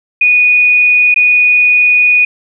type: tone with dropouts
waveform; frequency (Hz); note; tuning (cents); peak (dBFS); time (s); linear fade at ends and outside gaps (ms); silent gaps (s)
sine; 2469; D#7; -14; -5; 0.21-2.25; 5; 1.143-1.16
effects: none